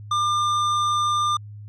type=tone with tanh clipping; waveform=sine; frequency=1199 Hz; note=D6; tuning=36 cents sharp; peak=-21 dBFS; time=0.11-1.37 s; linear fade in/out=5 ms; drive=18 dB; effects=added 104 Hz sine -36 dBFS peak until 1.68 s + low-pass 7000 Hz 12 dB/octave